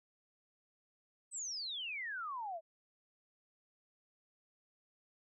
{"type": "exponential sweep", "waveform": "sine", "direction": "down", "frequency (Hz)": [8372, 622.3], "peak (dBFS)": -39, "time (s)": [1.31, 2.61], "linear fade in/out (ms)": 50, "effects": []}